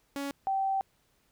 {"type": "tone pair in turn", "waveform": ["sawtooth", "sine"], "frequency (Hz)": [280, 775.2], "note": ["C#4", "G5"], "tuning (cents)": [18, -20], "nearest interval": "octave + tritone", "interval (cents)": 1762, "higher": "second", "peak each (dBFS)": [-29, -26], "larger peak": "second", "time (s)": [[0.16, 0.31], [0.47, 0.81]], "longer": "second", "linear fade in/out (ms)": 0, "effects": ["pink hiss -70 dBFS RMS until 1.31 s"]}